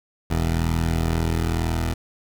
15% pulse tone pair together, 41.04 / 81.9 Hz, E1 / E2, -7 / -11 cents, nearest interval octave, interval 1196 cents, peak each -18 dBFS, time 0.3-1.94 s, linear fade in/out 10 ms, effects none

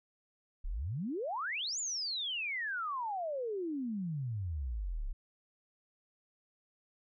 sine exponential two-way sweep, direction up then down, 30.11 to 7250 to 30.11 Hz, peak -34 dBFS, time 0.64-5.13 s, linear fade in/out 10 ms, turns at 1.79 s, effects none

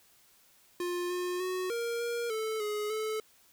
square tone with pitch steps, 353.3 / 358.3 / 368.7 / 467.8 / 471.9 / 438.6 / 419.9 / 434.5 Hz, F4 / F4 / F#4 / A#4 / A#4 / A4 / G#4 / A4, +20 / +44 / -6 / +6 / +21 / -6 / +19 / -22 cents, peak -32 dBFS, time 0.8-3.2 s, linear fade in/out 2 ms, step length 300 ms, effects white hiss -63 dBFS RMS until 3.52 s

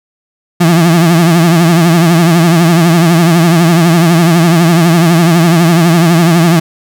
35% pulse tone with vibrato, 168.1 Hz, E3, 34 cents sharp, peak -3 dBFS, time 0.6-6.6 s, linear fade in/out 10 ms, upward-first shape triangle, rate 12 Hz, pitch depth 110 cents each way, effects none

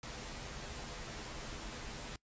pink noise with comb filter, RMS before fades -45 dBFS, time 0.03-2.16 s, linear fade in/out 2 ms, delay 11 ms, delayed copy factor -0.6, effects noise-tail reverb RT60 0.1 s tail -21 dB re dry + resampled to 16000 Hz

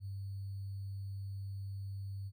sine tone with sample-and-hold, 98 Hz, G2, in tune, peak -39 dBFS, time 0-2.32 s, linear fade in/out 50 ms, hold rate 4410 Hz, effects none

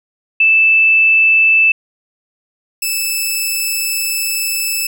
sine / 10% pulse tone pair in turn, 2637 / 2627 Hz, E7 / E7, 0 / -7 cents, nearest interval unison, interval 7 cents, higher first, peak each -7 dBFS, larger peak neither, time 0.4-1.72 / 2.82-4.87 s, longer second, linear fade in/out 5 ms, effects none

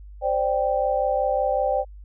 sine chord, C suspended second, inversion none, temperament just, 523.3 / 588.7 / 784.9 Hz, C5 / D5 / G5, 0 / +4 / +2 cents, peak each -24 dBFS, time 0.21-1.85 s, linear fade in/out 50 ms, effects added 50 Hz sine -39 dBFS peak until 2.04 s

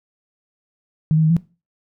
sine tone with pitch steps, 155.8 / 158.6 / 157 / 168.3 Hz, D#3 / D#3 / D#3 / E3, +3 / +33 / +16 / +36 cents, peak -12 dBFS, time 1.11-1.366 s, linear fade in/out 0 ms, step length 64 ms, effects noise-tail reverb RT60 0.3 s tail -19 dB re dry

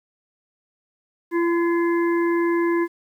harmonic tone with a mistuned harmonic, 340.2 Hz, F4, 45 cents flat, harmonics 1 / 3 / 5 / 6, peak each -18 / -28 / -32 / -34 dBFS, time 1.31-2.88 s, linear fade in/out 50 ms, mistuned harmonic 6, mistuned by +33 cents, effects 9-bit

